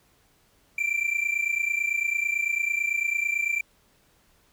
triangle tone pair together, 2341 / 2370 Hz, D7 / D7, -6 / +15 cents, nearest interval unison, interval 21 cents, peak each -25 dBFS, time 0.78-3.61 s, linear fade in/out 5 ms, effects pink hiss -63 dBFS RMS until 4.52 s

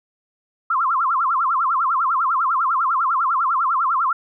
sine tone with vibrato, 1188 Hz, D6, 20 cents sharp, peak -16 dBFS, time 0.7-4.13 s, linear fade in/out 5 ms, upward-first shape sine, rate 10 Hz, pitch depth 270 cents each way, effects none

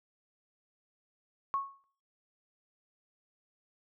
sine tone with exponential decay, 1100 Hz, C#6, 14 cents flat, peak -26 dBFS, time 1.54-1.84 s, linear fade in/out 0 ms, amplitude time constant 64 ms, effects noise-tail reverb RT60 0.5 s tail -23 dB re dry

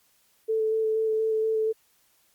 sine tone with vibrato, 440 Hz, A4, in tune, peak -22 dBFS, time 0.48-1.73 s, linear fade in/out 20 ms, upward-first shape square, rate 4.2 Hz, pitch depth 10 cents each way, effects white hiss -65 dBFS RMS until 2.34 s + Opus 48 kbps

